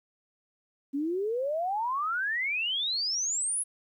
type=exponential sweep; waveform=sine; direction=up; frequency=270 to 10790 Hz; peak=-27 dBFS; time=0.93-3.64 s; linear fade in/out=20 ms; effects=11-bit